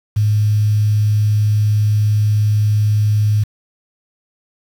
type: tone with quantisation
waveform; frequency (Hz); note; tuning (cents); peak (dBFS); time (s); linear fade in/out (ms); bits
sine; 105.7; G#2; +31; -11; 0.16-3.44; 10; 6
effects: none